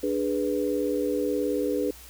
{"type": "chord", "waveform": "sine", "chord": "G# diminished", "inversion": "second", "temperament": "equal", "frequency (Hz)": [293.7, 415.3, 493.9], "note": ["D4", "G#4", "B4"], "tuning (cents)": [0, 0, 0], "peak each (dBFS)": -28, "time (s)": [0.03, 1.91], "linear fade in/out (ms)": 5, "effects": ["added 60 Hz sine -49 dBFS peak until 2.09 s", "white hiss -48 dBFS RMS until 2.09 s"]}